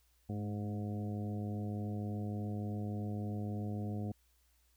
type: harmonic tone with a mistuned harmonic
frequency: 103.4 Hz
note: G#2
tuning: 7 cents flat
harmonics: 1 / 2 / 3 / 4 / 5 / 6 / 7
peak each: -38 / -40 / -47 / -50 / -52 / -56 / -52 dBFS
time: 0.29-4.12 s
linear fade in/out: 5 ms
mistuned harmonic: 2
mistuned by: +29 cents
effects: added 60 Hz sine -70 dBFS peak until 4.76 s + white hiss -74 dBFS RMS until 4.76 s